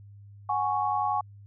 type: chord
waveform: sine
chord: F# suspended second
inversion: none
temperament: equal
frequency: 740 / 830.6 / 1108.7 Hz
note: F#5 / G#5 / C#6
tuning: 0 / 0 / 0 cents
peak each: -31 / -27 / -29 dBFS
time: 0.49-1.21 s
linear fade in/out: 5 ms
effects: added 101 Hz sine -46 dBFS peak until 1.46 s